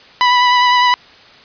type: tone with vibrato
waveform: sawtooth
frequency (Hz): 987.8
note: B5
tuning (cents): 0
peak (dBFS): -5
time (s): 0.21-0.94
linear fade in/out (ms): 0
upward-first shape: sine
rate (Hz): 9.9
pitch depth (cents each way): 19
effects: white hiss -42 dBFS RMS until 1.44 s + resampled to 11025 Hz